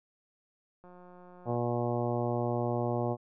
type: click train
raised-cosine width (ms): 1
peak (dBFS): -40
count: 129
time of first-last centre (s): 0.84-1.555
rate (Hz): 179
type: harmonic tone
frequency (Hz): 120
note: B2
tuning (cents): -49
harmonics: 1 / 2 / 3 / 4 / 5 / 6 / 7 / 8 / 9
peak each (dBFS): -33 / -36 / -35 / -37 / -36 / -38 / -40 / -48 / -45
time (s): 1.45-3.17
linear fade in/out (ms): 50
effects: none